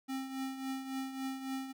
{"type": "tone with tremolo", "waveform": "square", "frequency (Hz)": 265.8, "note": "C4", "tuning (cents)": 27, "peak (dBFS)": -35, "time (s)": [0.08, 1.73], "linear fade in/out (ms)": 20, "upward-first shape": "triangle", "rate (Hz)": 3.6, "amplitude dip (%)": 65, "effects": []}